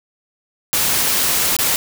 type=noise with dropouts; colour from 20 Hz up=white; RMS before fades=-17 dBFS; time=0.73-1.76 s; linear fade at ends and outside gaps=0 ms; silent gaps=1.566-1.588 s; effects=none